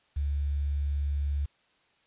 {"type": "tone with quantisation", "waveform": "sine", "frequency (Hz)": 71.4, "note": "D2", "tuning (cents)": -48, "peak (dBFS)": -26, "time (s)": [0.16, 1.46], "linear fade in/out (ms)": 10, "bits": 9, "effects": ["white hiss -67 dBFS RMS until 2.06 s", "resampled to 8000 Hz"]}